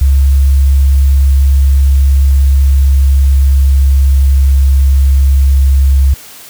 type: tone with pitch glide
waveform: sine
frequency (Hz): 68.4 to 67.93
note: C#2 to C#2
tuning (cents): -23 to -34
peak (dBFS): -4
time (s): 0.01-6.14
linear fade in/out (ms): 5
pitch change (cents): -11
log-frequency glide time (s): 1.47-4.8
effects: white hiss -33 dBFS RMS until 6.49 s

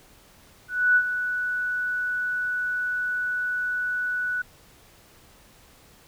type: tone with ADSR envelope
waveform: sine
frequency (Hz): 1480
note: F#6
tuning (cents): 0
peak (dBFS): -14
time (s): 0.68-4.42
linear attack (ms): 280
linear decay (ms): 64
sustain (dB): -10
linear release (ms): 6
effects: pink hiss -54 dBFS RMS until 6.07 s

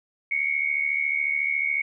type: tone pair together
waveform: sine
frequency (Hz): 2175 / 2249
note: C#7 / C#7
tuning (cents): -33 / +24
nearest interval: minor second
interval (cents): 57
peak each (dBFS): -25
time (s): 0.31-1.82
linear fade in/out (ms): 5
effects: none

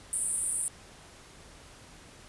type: band-pass noise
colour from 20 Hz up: white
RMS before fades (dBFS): -31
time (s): 0.13-0.68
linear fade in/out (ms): 0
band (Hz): 8600 to 10000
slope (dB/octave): 96
effects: pink hiss -52 dBFS RMS until 2.28 s + resampled to 24000 Hz

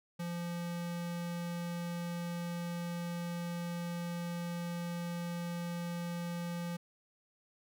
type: tone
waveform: square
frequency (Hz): 172.5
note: F3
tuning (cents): -21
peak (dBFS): -37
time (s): 0.19-6.77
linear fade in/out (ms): 10
effects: none

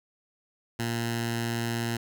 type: tone with notch filter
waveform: 10% pulse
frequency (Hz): 116.54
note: A#2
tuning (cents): 0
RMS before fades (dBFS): -30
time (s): 0.79-1.97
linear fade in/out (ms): 5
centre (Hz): 530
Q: 0.99
effects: none

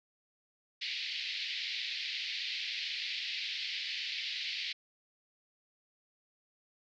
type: band-pass noise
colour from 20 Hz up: white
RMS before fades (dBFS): -38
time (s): 0.81-4.73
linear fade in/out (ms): 10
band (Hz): 2000 to 4600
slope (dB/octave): 48
effects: none

